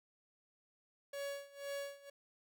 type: tone with tremolo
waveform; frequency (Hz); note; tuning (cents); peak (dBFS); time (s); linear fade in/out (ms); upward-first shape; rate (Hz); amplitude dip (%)
45% pulse; 562; C#5; +24; -39; 1.13-2.1; 5; sine; 2; 90
effects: none